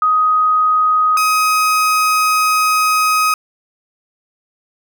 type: tone pair in turn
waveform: sine / 35% pulse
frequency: 1253 / 1260 Hz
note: D#6 / D#6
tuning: +12 / +21 cents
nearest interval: unison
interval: 9 cents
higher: second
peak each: -10 dBFS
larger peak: neither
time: 0.02-1.17 / 1.17-3.34 s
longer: second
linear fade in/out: 2 ms
effects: none